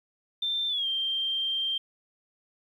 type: tone with pitch glide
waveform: sine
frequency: 3573 to 3165 Hz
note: A7 to G7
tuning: +26 to +16 cents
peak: -26 dBFS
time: 0.42-1.78 s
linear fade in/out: 5 ms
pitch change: -210 cents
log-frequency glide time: 0.68-0.87 s
effects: 10-bit